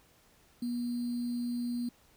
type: tone with sample-and-hold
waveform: sine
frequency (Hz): 241.3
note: B3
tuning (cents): -40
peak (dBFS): -31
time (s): 0.62-1.89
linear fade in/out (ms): 5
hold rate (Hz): 4410
effects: pink hiss -64 dBFS RMS until 2.16 s